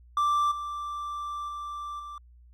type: tone with level steps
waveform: triangle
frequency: 1174.7 Hz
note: D6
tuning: in tune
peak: -20 / -30 / -32 / -36 dBFS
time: 0.17-2.18 s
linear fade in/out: 2 ms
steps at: 0.51 / 1.48 / 1.99 s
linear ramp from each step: 10 ms
effects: added 60 Hz sine -51 dBFS peak until 2.53 s